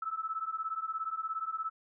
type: beating tone pair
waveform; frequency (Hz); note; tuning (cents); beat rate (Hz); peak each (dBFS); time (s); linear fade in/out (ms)
sine; 1300 / 1317; E6 / E6; -24 / -2; 17; -37 / -36; 0.02-1.7; 5
effects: none